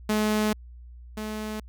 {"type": "tone pair in turn", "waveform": "sawtooth", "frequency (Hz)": [213.5, 214.9], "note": ["G#3", "A3"], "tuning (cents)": [48, -41], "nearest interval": "unison", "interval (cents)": 11, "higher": "second", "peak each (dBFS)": [-18, -27], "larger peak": "first", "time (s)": [[0.09, 0.53], [1.17, 1.6]], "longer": "first", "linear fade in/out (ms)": 5, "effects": ["added 60 Hz sine -42 dBFS peak until 1.68 s"]}